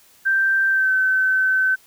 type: tone with pitch glide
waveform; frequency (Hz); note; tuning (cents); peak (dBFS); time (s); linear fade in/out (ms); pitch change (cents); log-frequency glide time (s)
sine; 1568 to 1529.5; G6 to G6; 0 to -43; -15; 0.25-1.76; 20; -43; 0.7-0.92
effects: white hiss -53 dBFS RMS until 1.86 s